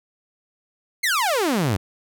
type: exponential sweep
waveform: sawtooth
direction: down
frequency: 2198 to 87.31 Hz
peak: -15 dBFS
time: 1.03-1.77 s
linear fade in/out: 10 ms
effects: none